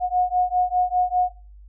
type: beating tone pair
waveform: sine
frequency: 723 / 728 Hz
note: F#5 / F#5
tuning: -40 / -28 cents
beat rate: 5 Hz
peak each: -21 dBFS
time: 0-1.32 s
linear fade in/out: 50 ms
effects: noise-tail reverb RT60 0.5 s tail -24 dB re dry + added 50 Hz sine -42 dBFS peak until 1.68 s